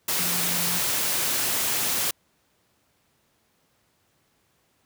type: tone in noise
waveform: sine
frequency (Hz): 174.9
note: F3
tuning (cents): +3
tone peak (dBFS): -34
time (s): 0.19-0.79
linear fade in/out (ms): 5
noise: white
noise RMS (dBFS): -25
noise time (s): 0.08-2.11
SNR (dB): -12
effects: pink hiss -67 dBFS RMS until 4.85 s + high-pass 80 Hz 12 dB/octave